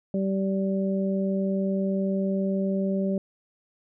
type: harmonic tone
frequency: 193.6 Hz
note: G3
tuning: 21 cents flat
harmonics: 1 / 2 / 3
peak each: -24 / -31 / -31 dBFS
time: 0.14-3.18 s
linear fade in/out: 2 ms
effects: none